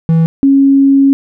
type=tone pair in turn; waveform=triangle / sine; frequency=163.3 / 274.6 Hz; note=E3 / C#4; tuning=-16 / -16 cents; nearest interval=major sixth; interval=900 cents; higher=second; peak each=-4 dBFS; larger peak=neither; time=0.09-0.26 / 0.43-1.13 s; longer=second; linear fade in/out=0 ms; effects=none